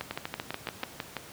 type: two click trains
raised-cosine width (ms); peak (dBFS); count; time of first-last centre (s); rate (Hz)
0.3; -16 / -16; 6 / 8; 0.11-0.833 / 0.01-1.167; 6.92 / 6.05
effects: pink hiss -47 dBFS RMS until 1.32 s + high-pass 100 Hz 12 dB/octave